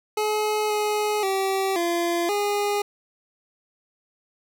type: tone with pitch steps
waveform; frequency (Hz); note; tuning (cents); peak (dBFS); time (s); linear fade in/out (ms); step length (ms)
25% pulse; 425.6 / 421.1 / 386 / 343.1 / 410.1; G#4 / G#4 / G4 / F4 / G#4; +42 / +24 / -27 / -31 / -22; -18; 0.17-2.82; 5; 530
effects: none